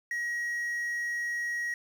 triangle tone with quantisation, 1900 Hz, A#6, 33 cents sharp, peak -28 dBFS, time 0.11-1.74 s, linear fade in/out 2 ms, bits 9, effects none

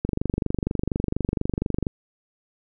click train, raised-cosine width 3 ms, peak -10 dBFS, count 45, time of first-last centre 0.05-1.868 s, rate 24.2 Hz, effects none

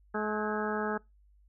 harmonic tone with a mistuned harmonic, 213.1 Hz, G#3, 45 cents sharp, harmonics 1 / 2 / 3 / 4 / 5 / 6 / 7 / 8, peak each -35 / -34 / -40 / -38 / -44 / -38 / -41 / -40 dBFS, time 0.14-0.98 s, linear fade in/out 10 ms, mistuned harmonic 8, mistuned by -68 cents, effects noise-tail reverb RT60 0.2 s tail -23 dB re dry + added 50 Hz sine -59 dBFS peak until 1.48 s

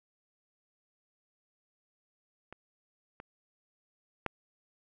clicks, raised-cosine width 0.5 ms, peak -30 / -29 / -16 dBFS, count 3, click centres 2.526 / 3.201 / 4.263 s, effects none

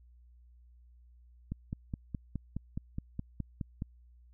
click train, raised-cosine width 5 ms, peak -23 dBFS, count 12, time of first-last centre 1.52-3.821 s, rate 4.78 Hz, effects added 60 Hz sine -56 dBFS peak until 4.33 s

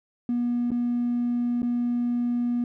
triangle tone with dropouts, 241.1 Hz, B3, 41 cents flat, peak -19 dBFS, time 0.29-2.64 s, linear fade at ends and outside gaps 2 ms, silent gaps 0.706-0.716 / 1.62-1.629 s, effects tanh soft clip ceiling -19 dBFS

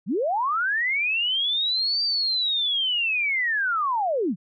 sine linear two-way sweep, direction up then down, 146.83 to 4699 to 146.83 Hz, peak -21 dBFS, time 0.06-4.36 s, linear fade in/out 50 ms, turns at 2.03 s, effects none

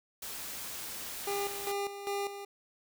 white noise, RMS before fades -41 dBFS, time 0.22-1.72 s, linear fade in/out 5 ms
25% pulse tone with tremolo, 401.5 Hz, G4, 41 cents sharp, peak -28 dBFS, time 1.27-2.45 s, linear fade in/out 5 ms, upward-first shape square, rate 2.5 Hz, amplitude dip 65%
effects none

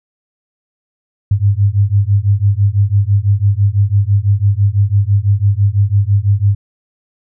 sine beating tone pair, 98 / 104 Hz, G2 / G#2, 0 / +3 cents, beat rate 6 Hz, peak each -12 dBFS, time 1.31-6.55 s, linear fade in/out 5 ms, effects none

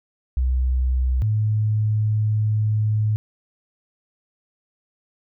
sine tone pair in turn, 63.6 / 107.39 Hz, C2 / A2, -48 / -42 cents, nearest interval major sixth, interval 906 cents, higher second, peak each -17 dBFS, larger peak neither, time 0.37-1.22 / 1.22-3.16 s, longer second, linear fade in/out 0 ms, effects none

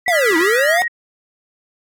sine tone with pitch glide, 1969 to 1883.3 Hz, B6 to A#6, -6 to +17 cents, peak -17 dBFS, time 0.06-0.88 s, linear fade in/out 5 ms, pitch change -77 cents, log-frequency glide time 0.28-0.71 s
square linear two-way sweep, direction down then up, 740 to 309.6 to 740 Hz, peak -15 dBFS, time 0.08-0.82 s, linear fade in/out 0 ms, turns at 0.37 s
sine chord, F half-diminished seventh, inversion third, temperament equal, 1244.5 / 1396.9 / 1661.2 / 1975.5 Hz, Eb6 / F6 / Ab6 / Cb7, 0 / 0 / 0 / 0 cents, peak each -30 / -28 / -25 / -29 dBFS, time 0.12-0.78 s, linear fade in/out 10 ms
effects AAC 64 kbps

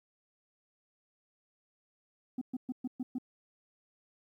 sine tone bursts, 253.5 Hz, B3, 45 cents sharp, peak -30 dBFS, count 6, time 2.38-3.184 s, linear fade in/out 5 ms, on 34 ms, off 120 ms, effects tanh soft clip ceiling -31 dBFS + 12-bit

